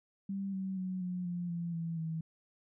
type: tone with pitch steps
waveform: sine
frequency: 196 / 190.64 / 185.43 / 180.36 / 175.42 / 170.63 / 165.96 / 161.42 Hz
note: G3 / G3 / F#3 / F#3 / F3 / F3 / E3 / E3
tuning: 0 / -48 / +4 / -44 / +8 / -40 / +12 / -36 cents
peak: -34 dBFS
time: 0.29-2.21 s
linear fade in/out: 5 ms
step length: 240 ms
effects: none